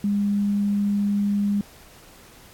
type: tone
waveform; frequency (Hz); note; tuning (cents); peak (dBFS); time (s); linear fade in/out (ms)
sine; 203.2; G#3; -38; -19; 0.04-1.61; 2
effects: pink hiss -49 dBFS RMS until 2.53 s + AAC 64 kbps